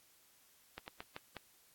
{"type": "slowing click train", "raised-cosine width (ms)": 0.3, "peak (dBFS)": -27, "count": 5, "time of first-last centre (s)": [0.78, 1.367], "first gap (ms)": 99, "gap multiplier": 1.27, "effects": ["white hiss -67 dBFS RMS until 1.74 s", "AAC 64 kbps"]}